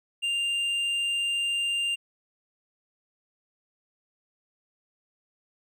triangle tone with hard clipping, 2794 Hz, F7, in tune, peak -26 dBFS, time 0.22-1.96 s, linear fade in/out 20 ms, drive 8 dB, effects none

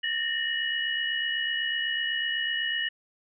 sine tone cluster, 1784 / 1852 / 2922 Hz, A6 / A#6 / F#7, +23 / -12 / -22 cents, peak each -34 / -30 / -29 dBFS, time 0.03-2.89 s, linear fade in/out 10 ms, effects none

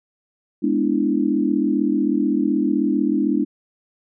sine chord, E dominant seventh, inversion first, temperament equal, 207.7 / 246.9 / 293.7 / 329.6 Hz, G#3 / B3 / D4 / E4, 0 / 0 / 0 / 0 cents, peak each -23 / -23 / -20 / -23 dBFS, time 0.62-3.45 s, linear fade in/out 20 ms, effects none

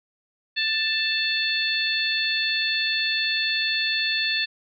harmonic tone with a mistuned harmonic, 884 Hz, A5, 8 cents sharp, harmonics 2 / 3 / 4 / 5, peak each -27 / -27 / -27 / -27 dBFS, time 0.56-4.46 s, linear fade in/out 20 ms, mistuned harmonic 5, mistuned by -20 cents, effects none

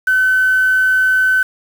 sine tone with quantisation, 1519 Hz, F#6, 45 cents sharp, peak -10 dBFS, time 0.07-1.43 s, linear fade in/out 5 ms, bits 5, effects none

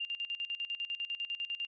sine tone with tremolo, 2794 Hz, F7, in tune, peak -33 dBFS, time 0-1.67 s, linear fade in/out 10 ms, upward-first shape square, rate 10 Hz, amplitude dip 80%, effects resampled to 16000 Hz

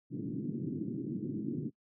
white band-pass noise, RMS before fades -37 dBFS, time 0.1-1.71 s, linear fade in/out 50 ms, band 120 to 340 Hz, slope 48 dB/octave, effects noise-tail reverb RT60 0.1 s tail -22 dB re dry

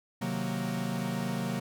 45% pulse chord, C half-diminished seventh, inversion none, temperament equal, 130.81 / 155.56 / 185 / 233.1 Hz, C3 / Eb3 / Gb3 / Bb3, 0 / 0 / 0 / 0 cents, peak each -37 / -40 / -34 / -35 dBFS, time 0.21-1.6 s, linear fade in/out 10 ms, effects none

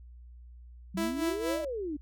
sine exponential two-way sweep, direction up then down, 180 to 636 to 280.4 Hz, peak -32 dBFS, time 0.94-1.97 s, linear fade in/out 10 ms, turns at 1.6 s
sawtooth tone with tremolo, 330 Hz, E4, 2 cents sharp, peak -25 dBFS, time 0.97-1.65 s, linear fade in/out 5 ms, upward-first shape sine, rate 4.2 Hz, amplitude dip 70%
effects added 60 Hz sine -47 dBFS peak until 2.01 s

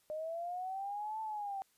sine linear two-way sweep, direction up then down, 607 to 884 to 769 Hz, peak -37 dBFS, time 0.1-1.62 s, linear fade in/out 0 ms, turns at 1.21 s, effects white hiss -72 dBFS RMS until 1.77 s + resampled to 32000 Hz

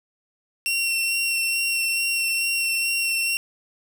sawtooth tone with vibrato, 2727 Hz, F7, 42 cents flat, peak -18 dBFS, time 0.66-3.37 s, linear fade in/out 0 ms, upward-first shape sine, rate 2.3 Hz, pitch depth 13 cents each way, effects none

